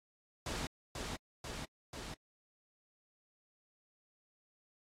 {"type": "noise with echo", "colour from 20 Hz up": "pink", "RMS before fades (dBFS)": -40, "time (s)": [0.46, 0.67], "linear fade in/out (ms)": 2, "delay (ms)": 490, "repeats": 3, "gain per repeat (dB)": -2, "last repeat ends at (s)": 2.14, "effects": ["low-pass 8000 Hz 12 dB/octave", "AAC 48 kbps"]}